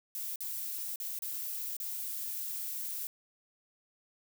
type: noise with dropouts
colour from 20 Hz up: violet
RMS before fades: -38 dBFS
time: 0.15-3.07 s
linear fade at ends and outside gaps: 0 ms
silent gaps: 0.358-0.406 / 0.958-1.001 / 1.189-1.222 / 1.767-1.801 s
effects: none